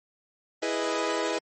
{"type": "chord", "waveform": "sawtooth", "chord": "E major seventh", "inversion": "none", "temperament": "equal", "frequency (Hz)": [329.6, 415.3, 493.9, 622.3], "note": ["E4", "G#4", "B4", "D#5"], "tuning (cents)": [0, 0, 0, 0], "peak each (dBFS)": -28, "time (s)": [0.62, 1.39], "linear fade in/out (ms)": 10, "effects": ["MP3 32 kbps"]}